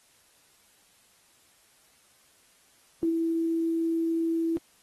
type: tone with quantisation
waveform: sine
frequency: 329.6 Hz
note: E4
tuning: in tune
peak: -24 dBFS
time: 3.03-4.57 s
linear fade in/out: 0 ms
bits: 9
effects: white hiss -62 dBFS RMS until 4.82 s + AAC 32 kbps